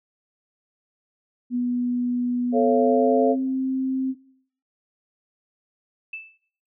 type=tone with pitch glide; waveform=sine; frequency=245.2 to 262.8 Hz; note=B3 to C4; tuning=-12 to +8 cents; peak=-21 dBFS; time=1.5-4.15 s; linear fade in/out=50 ms; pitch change=+120 cents; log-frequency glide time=2.53-3.39 s
type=chord; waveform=sine; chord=A augmented; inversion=none; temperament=just; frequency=440 / 550 / 687.5 Hz; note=A4 / C#5 / E#5; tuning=0 / -14 / -27 cents; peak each=-20 / -22 / -23 dBFS; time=2.52-3.36 s; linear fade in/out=50 ms
type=tone with exponential decay; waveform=sine; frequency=2637 Hz; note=E7; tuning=in tune; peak=-28 dBFS; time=6.13-6.38 s; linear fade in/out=5 ms; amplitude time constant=53 ms
effects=noise-tail reverb RT60 0.6 s tail -18 dB re dry